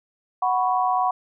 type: chord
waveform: sine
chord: F# suspended fourth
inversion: none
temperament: just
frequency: 740 / 986.7 / 1110 Hz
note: F#5 / B5 / C#6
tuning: 0 / -2 / +2 cents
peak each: -21 / -24 / -25 dBFS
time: 0.42-1.11 s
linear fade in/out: 5 ms
effects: none